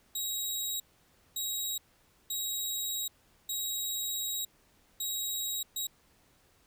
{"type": "tone bursts at uneven times", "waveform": "15% pulse", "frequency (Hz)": 3821, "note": "A#7", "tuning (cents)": 42, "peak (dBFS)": -25, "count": 6, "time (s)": [[0.15, 0.8], [1.36, 1.78], [2.3, 3.08], [3.49, 4.45], [5, 5.63], [5.76, 5.87]], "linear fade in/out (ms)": 5, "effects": ["pink hiss -66 dBFS RMS until 6.66 s"]}